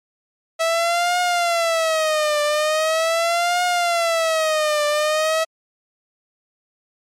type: tone with vibrato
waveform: sawtooth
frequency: 651 Hz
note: E5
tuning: 22 cents flat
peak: -13 dBFS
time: 0.59-5.45 s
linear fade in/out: 20 ms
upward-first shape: triangle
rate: 0.41 Hz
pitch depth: 170 cents each way
effects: low-pass 10000 Hz 12 dB/octave + MP3 64 kbps